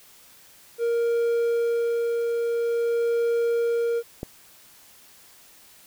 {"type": "tone with tremolo", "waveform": "triangle", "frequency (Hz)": 467.8, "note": "A#4", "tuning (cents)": 6, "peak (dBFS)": -18, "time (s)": [0.78, 4.03], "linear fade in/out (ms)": 50, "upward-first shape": "sine", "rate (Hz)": 0.49, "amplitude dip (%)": 25}
{"type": "click", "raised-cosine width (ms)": 2, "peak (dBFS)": -17, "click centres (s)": 4.231}
{"effects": ["white hiss -52 dBFS RMS until 5.86 s"]}